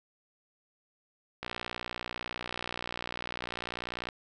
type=click train; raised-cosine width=0.3 ms; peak=-19 dBFS; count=161; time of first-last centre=1.43-4.088 s; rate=60.2 Hz; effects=none